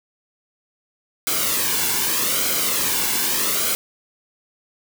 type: noise with flanger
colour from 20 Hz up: white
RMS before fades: -21 dBFS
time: 1.27-3.75 s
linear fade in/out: 0 ms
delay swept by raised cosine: 1.1 to 1.61 ms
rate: 0.82 Hz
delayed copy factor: -0.6
effects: none